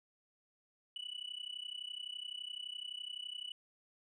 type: tone with amplitude modulation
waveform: sine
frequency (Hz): 2960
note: F#7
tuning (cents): 0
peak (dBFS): -36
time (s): 0.96-3.52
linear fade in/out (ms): 2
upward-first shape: sine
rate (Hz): 31.8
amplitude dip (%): 95
effects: tanh soft clip ceiling -38 dBFS